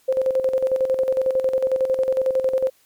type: tone with tremolo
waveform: sine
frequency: 523.3 Hz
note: C5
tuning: in tune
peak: -15 dBFS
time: 0.08-2.7 s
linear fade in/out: 10 ms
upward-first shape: square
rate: 11 Hz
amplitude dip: 60%
effects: white hiss -59 dBFS RMS until 2.85 s + MP3 96 kbps